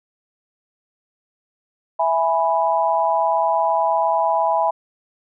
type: chord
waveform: sine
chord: E major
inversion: none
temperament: equal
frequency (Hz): 659.3 / 830.6 / 987.8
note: E5 / G#5 / B5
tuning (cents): 0 / 0 / 0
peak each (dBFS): -20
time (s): 1.99-4.71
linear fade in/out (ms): 10
effects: none